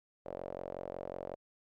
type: tone with band-pass filter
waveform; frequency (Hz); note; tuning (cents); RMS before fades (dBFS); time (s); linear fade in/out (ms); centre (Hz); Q
sawtooth; 45.45; F#1; -30; -43; 0.25-1.36; 20; 570; 4.4
effects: Opus 48 kbps